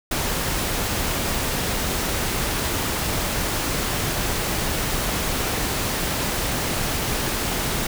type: noise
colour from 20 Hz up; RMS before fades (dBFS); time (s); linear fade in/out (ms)
pink; -24; 0.11-7.87; 5
effects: none